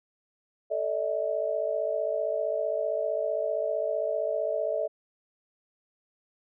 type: chord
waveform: sine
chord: A suspended fourth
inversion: none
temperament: equal with one note detuned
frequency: 440 / 587.3 / 642.7 Hz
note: A4 / D5 / E5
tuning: 0 / 0 / -44 cents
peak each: -33 / -30 / -29 dBFS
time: 0.7-4.88 s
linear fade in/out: 20 ms
effects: none